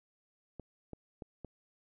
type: clicks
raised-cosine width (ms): 2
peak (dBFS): -30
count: 4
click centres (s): 0.597 / 0.933 / 1.222 / 1.447
effects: none